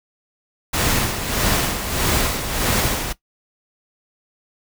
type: noise with tremolo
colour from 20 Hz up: pink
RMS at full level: -18 dBFS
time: 0.73-3.13 s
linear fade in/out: 10 ms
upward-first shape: sine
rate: 1.6 Hz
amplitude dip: 60%
effects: noise-tail reverb RT60 0.1 s tail -17 dB re dry